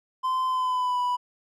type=tone with pitch glide; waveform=triangle; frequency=1031 to 986.7 Hz; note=C6 to B5; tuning=-26 to -2 cents; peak=-21 dBFS; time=0.23-1.17 s; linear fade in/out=20 ms; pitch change=-76 cents; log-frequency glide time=0.47-1 s; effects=none